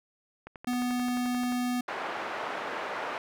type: click train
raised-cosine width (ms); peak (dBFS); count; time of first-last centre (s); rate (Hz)
0.5; -27; 13; 0.47-1.523; 11.4
type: tone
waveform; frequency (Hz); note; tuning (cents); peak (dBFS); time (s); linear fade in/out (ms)
square; 246.9; B3; 0; -28; 0.67-1.81; 5
type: band-pass noise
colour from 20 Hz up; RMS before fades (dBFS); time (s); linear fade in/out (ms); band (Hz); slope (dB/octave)
pink; -35; 1.88-3.18; 2; 570 to 1700; 12
effects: none